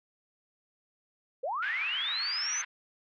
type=linear sweep; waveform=sine; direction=up; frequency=465.1 to 6272 Hz; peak=-30 dBFS; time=1.43-2.62 s; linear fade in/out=10 ms
type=band-pass noise; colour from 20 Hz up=pink; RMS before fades=-39 dBFS; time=1.62-2.65 s; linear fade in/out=10 ms; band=1400 to 2600 Hz; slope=24 dB/octave
effects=none